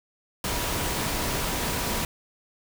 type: tone in noise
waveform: sine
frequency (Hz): 964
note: B5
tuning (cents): -42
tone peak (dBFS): -39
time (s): 0.44-2.05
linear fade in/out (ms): 2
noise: pink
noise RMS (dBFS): -28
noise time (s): 0.44-2.05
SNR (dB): -14
effects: none